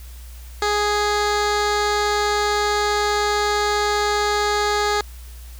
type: tone with low-pass filter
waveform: 15% pulse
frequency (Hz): 415.3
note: G#4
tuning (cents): 0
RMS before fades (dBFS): -20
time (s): 0.62-5.01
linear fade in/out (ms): 2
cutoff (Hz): 5800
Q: 1.4
effects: added 60 Hz sine -35 dBFS peak until 5.59 s + white hiss -47 dBFS RMS until 5.59 s